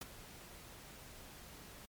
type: noise with ADSR envelope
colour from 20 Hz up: pink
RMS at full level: -42 dBFS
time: 0.01-1.86 s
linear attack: 5 ms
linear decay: 20 ms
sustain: -12 dB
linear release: 11 ms
effects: MP3 96 kbps